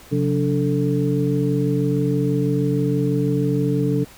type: tone cluster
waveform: sine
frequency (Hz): 134.4 / 180.6 / 288.2 / 442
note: C3 / F#3 / D4 / A4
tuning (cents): +47 / -42 / -33 / +8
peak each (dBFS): -21 / -24 / -22 / -24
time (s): 0.11-4.05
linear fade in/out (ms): 20
effects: pink hiss -45 dBFS RMS until 4.17 s